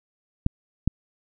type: clicks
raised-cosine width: 5 ms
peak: -7 dBFS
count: 2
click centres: 0.464 / 0.876 s
effects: none